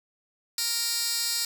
15% pulse tone with high-pass filter, 466.2 Hz, A#4, in tune, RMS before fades -28 dBFS, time 0.58-1.45 s, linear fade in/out 2 ms, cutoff 4700 Hz, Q 1.3, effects none

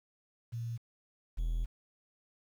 sine / triangle tone pair in turn, 116.54 / 41.2 Hz, A#2 / E1, 0 / 0 cents, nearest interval octave + tritone, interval 1800 cents, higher first, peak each -35 / -28 dBFS, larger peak second, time 0.52-0.78 / 1.37-1.66 s, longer second, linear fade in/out 20 ms, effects 10-bit

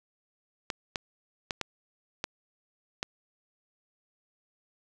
clicks, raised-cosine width 0.2 ms, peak -13 dBFS, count 6, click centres 0.702 / 0.958 / 1.508 / 1.613 / 2.241 / 3.029 s, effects none

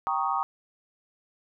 sine chord, Eb dominant seventh, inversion first, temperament equal, 784 / 932.3 / 1108.7 / 1244.5 Hz, G5 / Bb5 / Db6 / Eb6, 0 / 0 / 0 / 0 cents, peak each -30 dBFS, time 0.07-0.43 s, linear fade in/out 0 ms, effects none

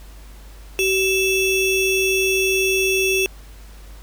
square ring-modulated tone, 1512 Hz, F#6, 37 cents sharp, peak -14 dBFS, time 0.79-3.26 s, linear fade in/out 0 ms, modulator 1130 Hz, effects added 50 Hz sine -38 dBFS peak until 4.02 s + pink hiss -48 dBFS RMS until 4.02 s

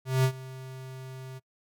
square tone with ADSR envelope, 130.81 Hz, C3, in tune, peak -20 dBFS, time 0.05-1.4 s, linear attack 190 ms, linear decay 78 ms, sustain -20 dB, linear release 27 ms, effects noise-tail reverb RT60 0.1 s tail -25 dB re dry

